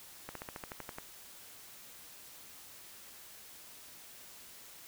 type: slowing click train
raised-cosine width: 0.5 ms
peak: -26 dBFS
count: 10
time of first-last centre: 0.29-0.985 s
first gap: 63 ms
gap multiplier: 1.05
effects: white hiss -53 dBFS RMS until 4.87 s